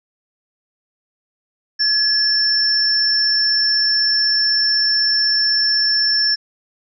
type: tone pair together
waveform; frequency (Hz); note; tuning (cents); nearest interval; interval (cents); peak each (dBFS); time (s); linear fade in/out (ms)
sine; 1700 / 5382; G#6 / E8; +40 / +35; octave + minor sixth; 1995; -22 / -14; 1.79-6.36; 20
effects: none